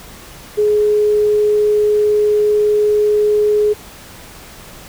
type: tone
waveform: sine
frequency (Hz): 420.1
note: G#4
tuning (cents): +20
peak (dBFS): -10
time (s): 0.57-3.74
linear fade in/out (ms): 20
effects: pink hiss -37 dBFS RMS until 4.88 s